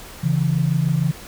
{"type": "tone pair together", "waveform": "sine", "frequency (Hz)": [138.59, 165.11], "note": ["C#3", "E3"], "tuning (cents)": [0, 3], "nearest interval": "minor third", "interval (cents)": 303, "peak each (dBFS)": -19, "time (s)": [0.23, 1.12], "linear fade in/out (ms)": 10, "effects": ["pink hiss -39 dBFS RMS until 1.27 s"]}